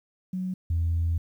sine tone pair in turn, 185 / 83.51 Hz, F#3 / E2, 0 / +23 cents, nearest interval octave + major second, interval 1377 cents, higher first, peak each -27 / -21 dBFS, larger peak second, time 0.33-0.54 / 0.7-1.18 s, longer second, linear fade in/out 5 ms, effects tanh soft clip ceiling -19 dBFS + 10-bit

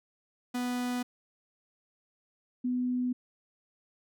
45% pulse / sine tone pair in turn, 246.9 / 249.2 Hz, B3 / B3, 0 / +16 cents, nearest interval unison, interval 16 cents, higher second, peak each -30 / -27 dBFS, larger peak second, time 0.54-1.03 / 2.64-3.13 s, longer neither, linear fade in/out 10 ms, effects none

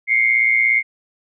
sine tone pair together, 2100 / 2217 Hz, C7 / C#7, +6 / 0 cents, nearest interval minor second, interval 94 cents, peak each -14 / -18 dBFS, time 0.07-0.83 s, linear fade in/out 50 ms, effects none

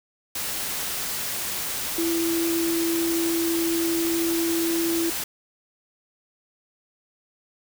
sine tone in noise, 333.8 Hz, E4, 22 cents sharp, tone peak -22 dBFS, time 1.98-5.1 s, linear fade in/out 5 ms, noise white, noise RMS -29 dBFS, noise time 0.35-5.24 s, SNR +4 dB, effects none

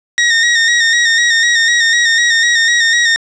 sawtooth tone with vibrato, 1866 Hz, A#6, 1 cent sharp, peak -5 dBFS, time 0.18-3.16 s, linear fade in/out 0 ms, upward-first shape square, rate 4 Hz, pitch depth 34 cents each way, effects resampled to 16000 Hz + 7-bit

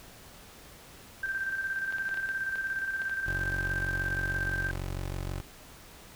sine tone with tremolo, 1568 Hz, G6, in tune, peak -28 dBFS, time 1.23-4.71 s, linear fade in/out 5 ms, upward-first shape square, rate 17 Hz, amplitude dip 45%
clicks, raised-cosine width 0.3 ms, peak -26 dBFS, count 11, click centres 1.925 / 1.984 / 2.091 / 2.143 / 2.174 / 2.29 / 2.557 / 3.018 / 3.096 / 4.687 / 4.756 s
20% pulse tone, 46.25 Hz, F#1, in tune, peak -28 dBFS, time 3.26-5.41 s, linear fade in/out 10 ms
effects pink hiss -51 dBFS RMS until 6.15 s

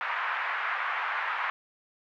pink band-pass noise, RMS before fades -31 dBFS, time 0.01-1.5 s, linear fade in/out 0 ms, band 980 to 2100 Hz, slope 24 dB/octave, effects none

